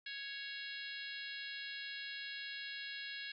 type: harmonic tone with a mistuned harmonic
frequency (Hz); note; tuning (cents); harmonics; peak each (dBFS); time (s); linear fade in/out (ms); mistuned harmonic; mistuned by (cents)
554.4; C#5; 0; 3 / 4 / 5 / 6 / 7 / 8 / 9; -47 / -51 / -50 / -51 / -52 / -52 / -56; 0.06-3.32; 5; 8; -81
effects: none